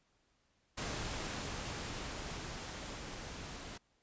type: noise with level ramp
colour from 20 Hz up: pink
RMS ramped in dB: -39 to -47 dBFS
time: 0.77-3.78 s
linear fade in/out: 10 ms
effects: pink hiss -75 dBFS RMS until 4.02 s + resampled to 16000 Hz